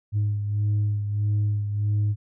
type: beating tone pair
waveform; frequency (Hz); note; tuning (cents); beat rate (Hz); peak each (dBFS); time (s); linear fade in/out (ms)
sine; 103.83 / 105.43; G#2 / G#2; 0 / +27; 1.6; -20 / -28; 0.12-2.16; 50
effects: tanh soft clip ceiling -18 dBFS